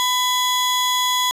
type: tone pair together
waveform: 35% pulse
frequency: 1000 / 3364 Hz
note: B5 / G#7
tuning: +21 / +22 cents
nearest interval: octave + major sixth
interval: 2101 cents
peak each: -18 dBFS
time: 0-1.31 s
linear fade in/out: 0 ms
effects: resampled to 32000 Hz + 9-bit